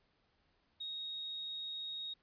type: tone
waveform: sine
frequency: 3754 Hz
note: A#7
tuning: 11 cents sharp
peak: -40 dBFS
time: 0.8-2.14 s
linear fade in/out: 10 ms
effects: pink hiss -75 dBFS RMS until 2.22 s + resampled to 11025 Hz